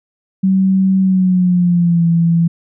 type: tone with pitch glide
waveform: sine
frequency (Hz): 190.6 to 167.85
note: G3 to E3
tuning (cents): -48 to +32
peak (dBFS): -9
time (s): 0.43-2.48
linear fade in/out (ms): 10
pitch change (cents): -220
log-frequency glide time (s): 1-2.06
effects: none